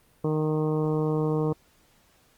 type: harmonic tone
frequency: 154.4 Hz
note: D#3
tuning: 13 cents flat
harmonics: 1 / 2 / 3 / 4 / 5 / 6 / 7 / 8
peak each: -26 / -29 / -27 / -40 / -40 / -41 / -40 / -47 dBFS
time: 0.24-1.53 s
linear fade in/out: 5 ms
effects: pink hiss -62 dBFS RMS until 2.37 s + Opus 32 kbps